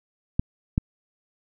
clicks, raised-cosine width 5 ms, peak -8 dBFS, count 2, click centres 0.395 / 0.779 s, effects none

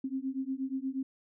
sine beating tone pair, 261.6 / 270 Hz, C4 / C#4, 0 / -45 cents, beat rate 8.4 Hz, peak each -35 / -35 dBFS, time 0.04-1.03 s, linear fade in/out 5 ms, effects none

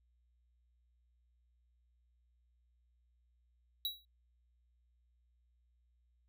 square tone with exponential decay, 3886 Hz, B7, 29 cents flat, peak -32 dBFS, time 3.85-4.05 s, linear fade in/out 1 ms, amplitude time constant 42 ms, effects added 60 Hz sine -70 dBFS peak until 6.28 s

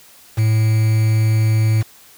triangle tone with quantisation, 110 Hz, A2, in tune, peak -10 dBFS, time 0.37-1.83 s, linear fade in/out 20 ms, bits 5, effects white hiss -46 dBFS RMS until 2.17 s

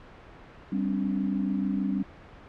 sine chord, G suspended fourth, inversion none, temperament equal with one note detuned, 196 / 261.6 / 288 Hz, G3 / C4 / D4, 0 / 0 / -34 cents, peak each -27 / -31 / -32 dBFS, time 0.72-2.03 s, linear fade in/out 5 ms, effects pink hiss -48 dBFS RMS until 2.48 s + low-pass 2000 Hz 12 dB/octave

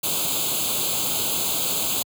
white noise with comb filter, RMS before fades -24 dBFS, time 0.03-2.03 s, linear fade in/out 10 ms, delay 0.27 ms, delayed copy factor +1, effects high-pass 100 Hz 12 dB/octave

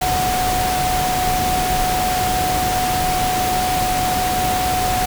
sine tone in noise, 736 Hz, F#5, 9 cents flat, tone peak -18 dBFS, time 0.01-5.06 s, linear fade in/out 10 ms, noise pink, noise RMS -22 dBFS, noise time 0.01-5.06 s, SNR +1 dB, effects none

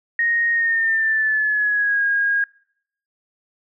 sine tone with pitch glide, 1864.7 to 1632.7 Hz, A#6 to G#6, 0 to -30 cents, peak -16 dBFS, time 0.19-2.44 s, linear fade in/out 2 ms, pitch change -230 cents, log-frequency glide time 0.52-2.04 s, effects noise-tail reverb RT60 0.7 s tail -26 dB re dry

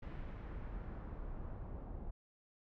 brown noise with low-pass filter sweep, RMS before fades -45 dBFS, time 0.02-2.11 s, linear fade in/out 10 ms, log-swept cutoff 2400 to 830 Hz, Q 1.1, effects none

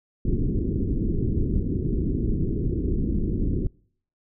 pink low-pass noise, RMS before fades -24 dBFS, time 0.25-3.67 s, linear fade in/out 2 ms, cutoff 390 Hz, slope 48 dB/octave, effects noise-tail reverb RT60 0.6 s tail -26 dB re dry

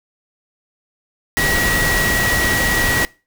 sine tone in noise, 1918 Hz, A#6, 49 cents sharp, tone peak -17 dBFS, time 1.37-3.05 s, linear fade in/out 0 ms, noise pink, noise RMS -19 dBFS, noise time 1.37-3.05 s, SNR -1 dB, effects noise-tail reverb RT60 0.3 s tail -23 dB re dry

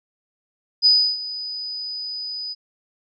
sine tone with ADSR envelope, 4978 Hz, D#8, in tune, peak -10 dBFS, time 0.82-2.55 s, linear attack 38 ms, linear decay 310 ms, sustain -17 dB, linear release 31 ms, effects none

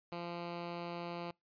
10% pulse tone, 172.4 Hz, F3, 22 cents flat, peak -32 dBFS, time 0.12-1.31 s, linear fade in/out 2 ms, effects noise-tail reverb RT60 0.2 s tail -26 dB re dry + resampled to 11025 Hz

